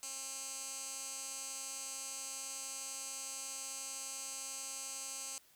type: tone with band-pass filter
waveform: 15% pulse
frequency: 268.7 Hz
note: C4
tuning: 46 cents sharp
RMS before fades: -44 dBFS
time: 0.03-5.38 s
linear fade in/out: 0 ms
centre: 7600 Hz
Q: 3.2
effects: white hiss -66 dBFS RMS until 5.55 s